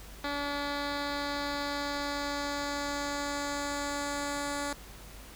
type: tone with low-pass filter sweep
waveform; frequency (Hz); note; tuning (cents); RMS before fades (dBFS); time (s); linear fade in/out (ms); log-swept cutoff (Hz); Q
10% pulse; 286.4; D4; -43; -34; 0.24-4.73; 2; 3700 to 9000; 1.8
effects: added 50 Hz sine -49 dBFS peak until 5.35 s + pink hiss -50 dBFS RMS until 5.35 s